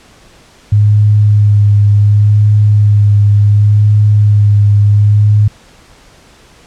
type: tone with vibrato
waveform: sine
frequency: 103.83 Hz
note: G#2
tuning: in tune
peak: -4 dBFS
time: 0.72-5.48 s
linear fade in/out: 5 ms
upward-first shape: sine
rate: 0.69 Hz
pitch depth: 18 cents each way
effects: pink hiss -42 dBFS RMS until 6.66 s + low-pass 8000 Hz 12 dB/octave